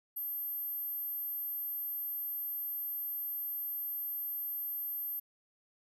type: tone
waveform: sine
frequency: 12930 Hz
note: G#9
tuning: 48 cents flat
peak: -35 dBFS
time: 0.16-5.2 s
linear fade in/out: 10 ms
effects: none